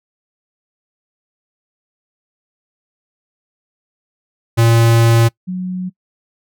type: tone pair in turn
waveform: square / sine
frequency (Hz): 115.5 / 183.34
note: A#2 / F#3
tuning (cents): -16 / -16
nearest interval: minor sixth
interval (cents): 800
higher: second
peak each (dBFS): -9 / -19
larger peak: first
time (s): 4.57-5.29 / 5.47-5.9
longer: first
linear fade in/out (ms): 20
effects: noise-tail reverb RT60 0.1 s tail -24 dB re dry